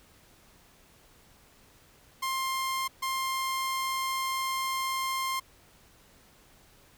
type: tone bursts at uneven times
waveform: sawtooth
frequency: 1057 Hz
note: C6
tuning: 17 cents sharp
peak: -25 dBFS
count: 2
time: 2.22-2.88 / 3.02-5.4 s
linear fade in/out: 10 ms
effects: pink hiss -59 dBFS RMS until 6.97 s